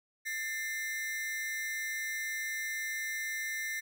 45% pulse ring-modulated tone, 1940 Hz, B6, 31 cents flat, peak -31 dBFS, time 0.25-3.81 s, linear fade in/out 20 ms, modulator 158 Hz, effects none

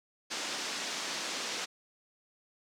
white band-pass noise, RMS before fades -37 dBFS, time 0.3-1.66 s, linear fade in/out 20 ms, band 200 to 6400 Hz, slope 24 dB/octave, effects none

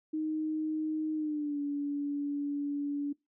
sine tone with pitch glide, 311.1 to 286.9 Hz, D#4 to D4, 0 to -40 cents, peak -30 dBFS, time 0.13-3.13 s, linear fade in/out 10 ms, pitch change -140 cents, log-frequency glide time 1.14-1.6 s, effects noise-tail reverb RT60 0.2 s tail -22 dB re dry

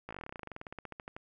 slowing click train, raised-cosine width 0.5 ms, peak -27 dBFS, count 26, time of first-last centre 0.09-1.165 s, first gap 17 ms, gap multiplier 1.07, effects none

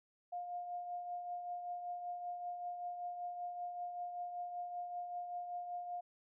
sine tone with tremolo, 708 Hz, F5, 23 cents sharp, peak -38 dBFS, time 0.32-6.01 s, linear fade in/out 10 ms, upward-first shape triangle, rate 5.2 Hz, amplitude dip 50%, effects none

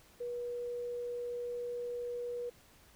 sine tone, 483.4 Hz, B4, 37 cents flat, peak -36 dBFS, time 0.2-2.5 s, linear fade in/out 10 ms, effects pink hiss -62 dBFS RMS until 2.95 s

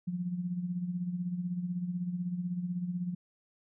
sine tone with tremolo, 177.8 Hz, F3, 31 cents sharp, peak -29 dBFS, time 0.07-3.15 s, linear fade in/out 10 ms, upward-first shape sine, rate 16 Hz, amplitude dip 60%, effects none

